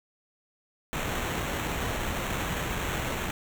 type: noise with sample-and-hold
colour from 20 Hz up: pink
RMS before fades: -31 dBFS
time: 0.93-3.31 s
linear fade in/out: 0 ms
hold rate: 4900 Hz
effects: none